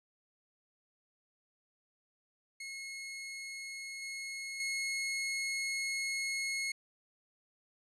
sawtooth tone with level steps, 2170 Hz, C#7, 37 cents flat, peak -38 / -36 / -30 dBFS, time 2.6-6.72 s, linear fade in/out 5 ms, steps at 4.02 / 4.6 s, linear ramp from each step 2 ms, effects resampled to 24000 Hz

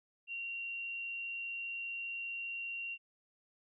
sine tone with frequency modulation, 2755 Hz, F7, 24 cents flat, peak -38 dBFS, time 0.27-2.98 s, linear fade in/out 50 ms, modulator 92.5 Hz, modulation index 0.21, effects none

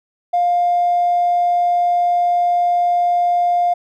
triangle tone with tanh clipping, 704 Hz, F5, 14 cents sharp, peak -12 dBFS, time 0.33-3.74 s, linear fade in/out 10 ms, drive 1 dB, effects none

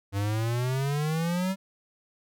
square exponential sweep, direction up, 97.6 to 194.7 Hz, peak -26 dBFS, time 0.12-1.56 s, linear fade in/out 50 ms, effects none

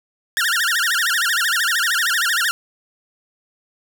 sawtooth tone with vibrato, 1602 Hz, G6, 37 cents sharp, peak -13 dBFS, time 0.37-2.51 s, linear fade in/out 0 ms, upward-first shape sine, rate 13 Hz, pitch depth 280 cents each way, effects none

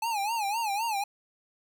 square tone with vibrato, 858 Hz, A5, 44 cents flat, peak -28 dBFS, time 0.02-1.04 s, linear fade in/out 5 ms, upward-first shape sine, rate 3.9 Hz, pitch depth 150 cents each way, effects none

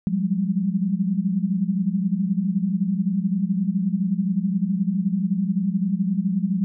sine tone cluster, 176.7 / 192.7 / 204.3 Hz, F3 / G3 / G#3, +21 / -29 / -28 cents, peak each -24 dBFS, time 0.07-6.64 s, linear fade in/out 0 ms, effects none

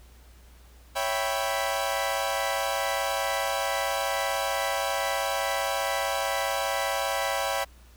sawtooth chord, C# half-diminished seventh, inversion none, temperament equal, 554.4 / 659.3 / 784 / 987.8 Hz, C#5 / E5 / G5 / B5, 0 / 0 / 0 / 0 cents, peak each -27 / -28 / -27 / -29 dBFS, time 0.95-7.65 s, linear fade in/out 20 ms, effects added 60 Hz sine -50 dBFS peak until 7.96 s + pink hiss -58 dBFS RMS until 7.96 s

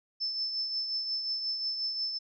sine tone with tremolo, 5274 Hz, E8, in tune, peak -28 dBFS, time 0.2-2.19 s, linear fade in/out 20 ms, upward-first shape triangle, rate 5.6 Hz, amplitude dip 50%, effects none

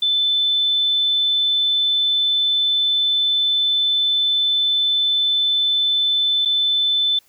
sine tone with dropouts, 3520 Hz, A7, in tune, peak -15 dBFS, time 0.02-7.19 s, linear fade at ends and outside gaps 5 ms, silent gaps 6.451-6.456 s, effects white hiss -57 dBFS RMS until 7.28 s

